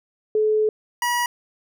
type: tone pair in turn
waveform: sine / 25% pulse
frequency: 430 / 965.3 Hz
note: A4 / B5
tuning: -40 / -40 cents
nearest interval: octave + major second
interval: 1400 cents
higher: second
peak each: -16 dBFS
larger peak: neither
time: 0.35-0.69 / 1.02-1.26 s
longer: first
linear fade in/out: 2 ms
effects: none